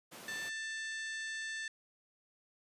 pink noise, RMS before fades -49 dBFS, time 0.11-0.5 s, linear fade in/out 20 ms
harmonic tone, 886 Hz, A5, 12 cents sharp, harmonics 2 / 3 / 4 / 5 / 6 / 7 / 8 / 9 / 10, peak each -39 / -52 / -49 / -52 / -60 / -52 / -63 / -54 / -63 dBFS, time 0.28-1.68 s, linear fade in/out 2 ms
effects high-pass 200 Hz 12 dB/octave + resampled to 32000 Hz

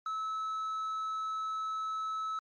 triangle tone with quantisation, 1300 Hz, E6, 24 cents flat, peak -31 dBFS, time 0.06-2.39 s, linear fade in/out 2 ms, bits 9, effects low-pass 6000 Hz 12 dB/octave + MP3 48 kbps

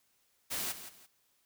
white noise with echo, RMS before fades -36 dBFS, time 0.5-0.73 s, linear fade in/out 20 ms, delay 170 ms, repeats 2, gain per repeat -11 dB, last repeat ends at 1.07 s, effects white hiss -73 dBFS RMS until 1.45 s

